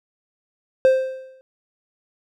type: tone with exponential decay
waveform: triangle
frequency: 523.3 Hz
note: C5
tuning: in tune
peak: -7 dBFS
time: 0.85-1.41 s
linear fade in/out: 0 ms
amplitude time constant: 120 ms
effects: none